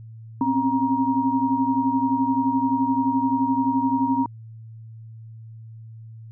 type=tone cluster; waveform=sine; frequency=259.1 / 270.7 / 944 Hz; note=C4 / C#4 / A#5; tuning=-17 / -41 / +22 cents; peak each=-23 dBFS; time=0.41-4.26 s; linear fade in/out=2 ms; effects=added 112 Hz sine -38 dBFS peak until 6.31 s